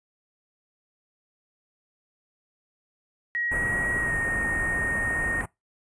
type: tone with pitch glide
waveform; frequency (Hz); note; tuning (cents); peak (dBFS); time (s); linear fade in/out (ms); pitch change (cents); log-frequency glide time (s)
sine; 1900 to 1854.5; A#6 to A#6; +33 to -9; -25; 3.35-5.41; 0; -42; 3.99-4.15
type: band-stop noise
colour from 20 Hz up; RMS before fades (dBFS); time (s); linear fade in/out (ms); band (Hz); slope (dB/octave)
pink; -32; 3.51-5.46; 10; 2200 to 8800; 48
effects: noise-tail reverb RT60 0.2 s tail -23 dB re dry + resampled to 22050 Hz